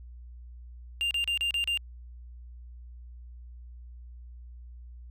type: tone bursts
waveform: triangle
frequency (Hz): 2794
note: F7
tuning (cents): 0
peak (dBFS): -24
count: 6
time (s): 1.01-1.774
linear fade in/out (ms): 0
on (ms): 99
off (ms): 34
effects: added 60 Hz sine -43 dBFS peak until 5.1 s